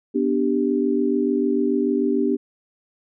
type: chord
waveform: sine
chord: G major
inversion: first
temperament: equal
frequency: 246.9 / 293.7 / 392 Hz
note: B3 / D4 / G4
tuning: 0 / 0 / 0 cents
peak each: -22 dBFS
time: 0.14-2.37 s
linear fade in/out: 20 ms
effects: none